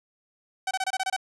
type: tone bursts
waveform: sawtooth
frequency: 760 Hz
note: F#5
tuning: 46 cents sharp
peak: -21 dBFS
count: 8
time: 0.67-1.165 s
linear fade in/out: 5 ms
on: 40 ms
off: 25 ms
effects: resampled to 24000 Hz + 9-bit